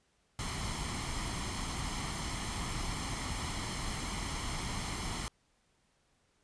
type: noise with comb filter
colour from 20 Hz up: pink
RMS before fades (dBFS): -37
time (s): 0.39-5.28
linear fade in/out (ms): 0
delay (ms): 0.95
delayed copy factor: +0.55
effects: pink hiss -73 dBFS RMS until 6.43 s + resampled to 22050 Hz